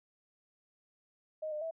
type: tone with pitch steps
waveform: sine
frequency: 623 / 605 / 652 Hz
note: D#5 / D#5 / E5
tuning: +2 / -49 / -19 cents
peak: -35 dBFS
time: 1.42-1.711 s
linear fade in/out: 10 ms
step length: 97 ms
effects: none